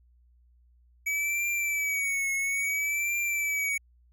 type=tone with vibrato; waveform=square; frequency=2275 Hz; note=C#7; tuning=44 cents sharp; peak=-27 dBFS; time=1.06-3.78 s; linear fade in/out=10 ms; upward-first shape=triangle; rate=0.59 Hz; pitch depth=77 cents each way; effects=added 60 Hz sine -58 dBFS peak until 4.12 s